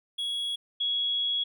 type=tone pair in turn; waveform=triangle / sine; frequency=3338 / 3338 Hz; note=G#7 / G#7; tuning=+8 / +8 cents; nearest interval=unison; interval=0 cents; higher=neither; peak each=-27 / -25 dBFS; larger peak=second; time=0.18-0.56 / 0.8-1.44 s; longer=second; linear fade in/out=10 ms; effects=none